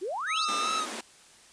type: exponential sweep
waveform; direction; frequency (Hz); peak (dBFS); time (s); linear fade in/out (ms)
sine; up; 329.6 to 5380; -30; 0.01-0.46; 20
type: tone with vibrato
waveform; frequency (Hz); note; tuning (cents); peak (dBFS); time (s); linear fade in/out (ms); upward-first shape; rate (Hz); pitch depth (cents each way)
square; 1244.5; D#6; 0; -29; 0.26-0.87; 50; sine; 2.6; 52
type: tone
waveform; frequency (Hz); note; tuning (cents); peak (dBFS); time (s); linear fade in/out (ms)
15% pulse; 1326; E6; +10; -26; 0.36-0.8; 2
type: high-pass noise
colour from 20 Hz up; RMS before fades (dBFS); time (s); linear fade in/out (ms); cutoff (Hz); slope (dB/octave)
pink; -37; 0.48-1.01; 5; 210; 96
effects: white hiss -55 dBFS RMS until 1.52 s + resampled to 22050 Hz